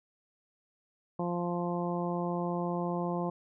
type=harmonic tone; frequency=174.61 Hz; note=F3; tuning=in tune; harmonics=1 / 2 / 3 / 4 / 5 / 6; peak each=-33 / -36 / -38 / -39 / -40 / -41 dBFS; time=1.19-3.3 s; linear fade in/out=5 ms; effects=none